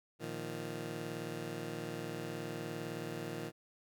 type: chord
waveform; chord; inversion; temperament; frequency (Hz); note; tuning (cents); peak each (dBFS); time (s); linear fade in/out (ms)
15% pulse; Bb suspended fourth; none; just; 116.54 / 155.39 / 174.81; Bb2 / Eb3 / F3; 0 / -2 / +2; -39 / -37 / -40; 0.19-3.52; 50
effects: none